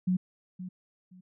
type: tone with echo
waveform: sine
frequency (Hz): 183.1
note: F#3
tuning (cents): -18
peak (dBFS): -23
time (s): 0.07-0.17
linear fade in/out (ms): 10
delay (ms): 520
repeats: 2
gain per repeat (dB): -13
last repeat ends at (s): 1.21
effects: none